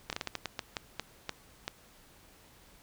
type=slowing click train; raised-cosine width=0.2 ms; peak=-16 dBFS; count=12; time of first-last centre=0.1-1.679 s; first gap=28 ms; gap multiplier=1.3; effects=pink hiss -59 dBFS RMS until 2.82 s